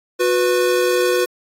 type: tone pair together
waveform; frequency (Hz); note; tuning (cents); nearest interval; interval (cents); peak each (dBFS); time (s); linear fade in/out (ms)
square; 363.1 / 493.9; F#4 / B4; -33 / 0; perfect fourth; 533; -18; 0.19-1.26; 20
effects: AAC 48 kbps